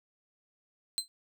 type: tone with exponential decay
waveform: 30% pulse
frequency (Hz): 4100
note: C8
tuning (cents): -36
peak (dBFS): -22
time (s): 0.98-1.08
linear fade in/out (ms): 0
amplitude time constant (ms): 20
effects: none